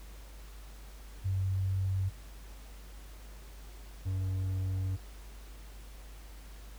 sine / triangle tone pair in turn, 95.3 / 94.37 Hz, G2 / F#2, -48 / +35 cents, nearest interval unison, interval 17 cents, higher first, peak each -28 dBFS, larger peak neither, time 1.24-2.1 / 4.05-4.97 s, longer second, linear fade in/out 20 ms, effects added 50 Hz sine -46 dBFS peak until 6.78 s + pink hiss -56 dBFS RMS until 6.78 s

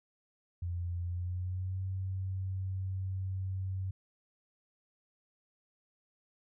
sine tone with pitch glide, 87.31 to 94.66 Hz, F2 to F#2, 0 to +40 cents, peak -33 dBFS, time 0.62-3.91 s, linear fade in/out 5 ms, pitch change +140 cents, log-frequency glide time 1.04-1.82 s, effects none

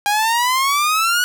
sawtooth exponential sweep, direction up, 808 to 1477 Hz, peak -11 dBFS, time 0.06-1.24 s, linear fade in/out 0 ms, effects none

